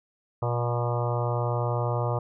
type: harmonic tone with a mistuned harmonic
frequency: 120 Hz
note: B2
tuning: 49 cents flat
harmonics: 1 / 3 / 4 / 5 / 6 / 7 / 8 / 9 / 10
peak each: -26 / -37 / -33 / -33 / -36 / -37 / -37 / -38 / -38 dBFS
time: 0.42-2.19 s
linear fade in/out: 5 ms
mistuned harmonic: 10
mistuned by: +17 cents
effects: none